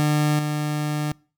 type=tone with level steps; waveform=30% pulse; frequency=150 Hz; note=D3; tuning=37 cents sharp; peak=-15 / -20 dBFS; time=0-1.12 s; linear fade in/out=0 ms; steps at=0.39 s; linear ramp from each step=2 ms; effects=noise-tail reverb RT60 0.4 s tail -25 dB re dry